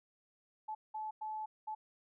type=tone bursts at uneven times; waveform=sine; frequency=864 Hz; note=A5; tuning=32 cents flat; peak=-38 dBFS; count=4; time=0.68-0.75 / 0.94-1.11 / 1.21-1.46 / 1.67-1.75 s; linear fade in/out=10 ms; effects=none